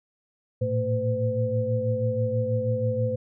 sine tone cluster, 109.8 / 116 / 225.3 / 509 Hz, A2 / A#2 / A3 / C5, -3 / -8 / +41 / -48 cents, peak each -27 / -29 / -34 / -26 dBFS, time 0.61-3.16 s, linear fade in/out 10 ms, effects none

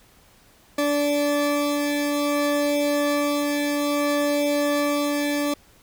40% pulse tone pair together, 290.3 / 580 Hz, D4 / D5, -20 / -22 cents, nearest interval octave, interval 1198 cents, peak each -22 / -23 dBFS, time 0.78-5.54 s, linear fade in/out 5 ms, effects pink hiss -55 dBFS RMS until 5.82 s

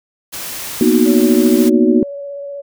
white noise, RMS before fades -26 dBFS, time 0.32-1.7 s, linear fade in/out 20 ms
sine chord, B major seventh, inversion third, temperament equal, 233.1 / 246.9 / 311.1 / 370 Hz, A#3 / B3 / D#4 / F#4, 0 / 0 / 0 / 0 cents, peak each -14 dBFS, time 0.81-2.03 s, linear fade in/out 2 ms
sine tone with vibrato, 565 Hz, C#5, 33 cents sharp, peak -24 dBFS, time 1.05-2.62 s, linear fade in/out 20 ms, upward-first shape square, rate 16 Hz, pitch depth 11 cents each way
effects none

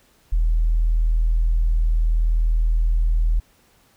sine tone, 40.35 Hz, E1, 36 cents flat, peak -14 dBFS, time 0.32-3.4 s, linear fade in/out 10 ms, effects tanh soft clip ceiling -11 dBFS + pink hiss -58 dBFS RMS until 3.96 s

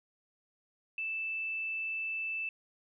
sine tone, 2641 Hz, E7, 3 cents sharp, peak -33 dBFS, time 0.98-2.49 s, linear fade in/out 2 ms, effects none

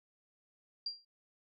sine tone with exponential decay, 4755 Hz, D8, 21 cents sharp, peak -32 dBFS, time 0.86-1.05 s, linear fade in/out 5 ms, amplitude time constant 41 ms, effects none

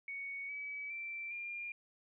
sine tone with pitch steps, 2229 / 2285 / 2343 / 2401 Hz, C#7 / D7 / D7 / D7, +9 / -48 / -5 / +38 cents, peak -40 dBFS, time 0.08-1.72 s, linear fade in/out 2 ms, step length 410 ms, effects none

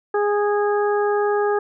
harmonic tone, 412.6 Hz, G#4, 11 cents flat, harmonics 1 / 2 / 3 / 4, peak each -18 / -24 / -28 / -30 dBFS, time 0.14-1.59 s, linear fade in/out 5 ms, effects none

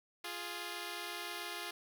5% pulse tone pair together, 349.2 / 415.3 Hz, F4 / G#4, 0 / 0 cents, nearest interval minor third, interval 300 cents, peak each -31 / -33 dBFS, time 0.24-1.71 s, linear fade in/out 5 ms, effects none

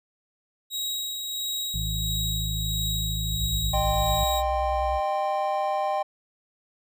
sawtooth tone with tremolo, 3819 Hz, A#7, 41 cents sharp, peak -24 dBFS, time 0.7-4.43 s, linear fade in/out 50 ms, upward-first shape sine, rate 1.5 Hz, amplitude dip 35%
harmonic tone, 53 Hz, G#1, 36 cents sharp, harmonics 1 / 2 / 3, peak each -29 / -32 / -34 dBFS, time 1.74-4.24 s, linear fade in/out 5 ms
sine tone with vibrato, 61.9 Hz, B1, 5 cents sharp, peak -29 dBFS, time 3.31-5.01 s, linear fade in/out 50 ms, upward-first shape sine, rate 10 Hz, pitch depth 90 cents each way
triangle chord, C minor, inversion first, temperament equal with one note detuned, 610.9 / 784 / 1046.5 Hz, Eb5 / G5 / C6, -32 / 0 / 0 cents, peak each -26 / -24 / -30 dBFS, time 3.73-6.03 s, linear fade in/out 10 ms
effects none

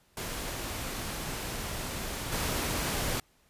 pink noise with level steps, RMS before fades -36 / -31 dBFS, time 0.17-3.2 s, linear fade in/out 2 ms, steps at 2.32 s, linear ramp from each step 2 ms, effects pink hiss -66 dBFS RMS until 3.49 s + resampled to 32000 Hz

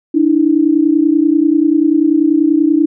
sine tone pair together, 293.7 / 324 Hz, D4 / E4, 0 / -30 cents, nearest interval major second, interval 170 cents, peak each -11 dBFS, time 0.14-2.86 s, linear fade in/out 10 ms, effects none

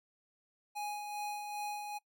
square tone with tremolo, 830.6 Hz, G#5, in tune, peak -37 dBFS, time 0.75-1.99 s, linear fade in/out 20 ms, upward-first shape sine, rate 2.5 Hz, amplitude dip 40%, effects noise-tail reverb RT60 0.1 s tail -21 dB re dry

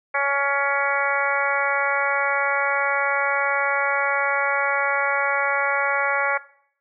harmonic tone, 280.1 Hz, C#4, 18 cents sharp, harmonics 2 / 3 / 4 / 5 / 6 / 7 / 8, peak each -27 / -27 / -27 / -27 / -27 / -27 / -27 dBFS, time 0.14-6.38 s, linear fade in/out 10 ms, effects noise-tail reverb RT60 0.6 s tail -17 dB re dry

